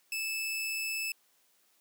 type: tone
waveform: sawtooth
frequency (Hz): 2622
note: E7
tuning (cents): -10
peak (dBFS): -29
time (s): 0.12-1.12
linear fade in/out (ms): 2
effects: white hiss -69 dBFS RMS until 1.8 s + high-pass 200 Hz 12 dB/octave